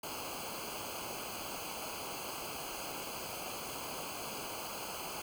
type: noise with comb filter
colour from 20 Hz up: pink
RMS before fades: -42 dBFS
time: 0.03-5.22 s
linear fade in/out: 5 ms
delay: 0.54 ms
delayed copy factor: -0.9
effects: none